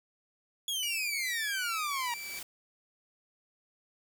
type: exponential sweep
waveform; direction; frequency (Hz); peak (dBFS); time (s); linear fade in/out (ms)
sawtooth; down; 3387 to 932.3; -28; 0.68-2.14; 2
type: tone with vibrato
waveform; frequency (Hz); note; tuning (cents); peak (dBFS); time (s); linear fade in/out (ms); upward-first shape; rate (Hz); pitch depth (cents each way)
sawtooth; 2318; D7; -23; -36; 0.83-2.39; 0; triangle; 3.2; 13
type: noise with exponential growth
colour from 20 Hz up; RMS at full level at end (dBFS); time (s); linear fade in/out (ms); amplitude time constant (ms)
white; -41; 1.41-2.43; 5; 220
effects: none